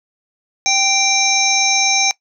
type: harmonic tone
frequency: 784 Hz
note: G5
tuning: in tune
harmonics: 1 / 3 / 5 / 7 / 8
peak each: -20 / -18 / -22 / -21 / -17 dBFS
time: 0.66-2.11 s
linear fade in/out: 0 ms
effects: noise-tail reverb RT60 0.1 s tail -20 dB re dry